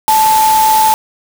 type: tone in noise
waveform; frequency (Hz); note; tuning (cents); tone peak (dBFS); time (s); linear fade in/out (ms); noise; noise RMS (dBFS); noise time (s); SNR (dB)
sine; 874; A5; -12; -7; 0.08-0.94; 0; white; -18; 0.08-0.94; +8
effects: none